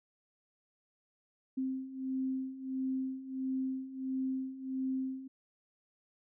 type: beating tone pair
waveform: sine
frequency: 261.6 / 263.1 Hz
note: C4 / C4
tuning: 0 / +10 cents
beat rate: 1.5 Hz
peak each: -39 / -35 dBFS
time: 1.57-5.28 s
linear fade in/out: 10 ms
effects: none